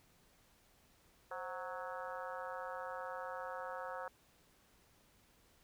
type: harmonic tone with a mistuned harmonic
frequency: 185 Hz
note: F#3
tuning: in tune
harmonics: 3 / 4 / 5 / 6 / 7 / 8 / 9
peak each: -46 / -49 / -49 / -51 / -49 / -52 / -54 dBFS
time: 1.31-4.08 s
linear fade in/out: 2 ms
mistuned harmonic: 3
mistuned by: -86 cents
effects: pink hiss -69 dBFS RMS until 5.63 s